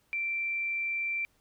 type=tone; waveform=sine; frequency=2349 Hz; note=D7; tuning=in tune; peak=-29 dBFS; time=0.13-1.25 s; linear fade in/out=0 ms; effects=pink hiss -70 dBFS RMS until 1.4 s